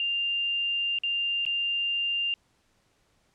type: tone with dropouts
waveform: sine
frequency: 2794 Hz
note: F7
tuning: in tune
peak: -25 dBFS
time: 0-2.34 s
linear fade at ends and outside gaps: 1 ms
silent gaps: 0.987-1.035 / 1.452-1.464 s
effects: pink hiss -68 dBFS RMS until 3.34 s + low-pass 9000 Hz 12 dB/octave